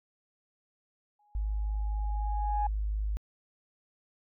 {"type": "tone with exponential growth", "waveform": "sine", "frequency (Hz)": 830.6, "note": "G#5", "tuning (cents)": 0, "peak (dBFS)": -26, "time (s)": [1.19, 2.67], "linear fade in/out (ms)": 5, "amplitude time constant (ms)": 320}
{"type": "tone", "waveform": "sine", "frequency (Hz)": 52, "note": "G#1", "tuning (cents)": 3, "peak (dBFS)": -28, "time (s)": [1.35, 3.17], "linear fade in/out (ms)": 0}
{"effects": ["tanh soft clip ceiling -18 dBFS"]}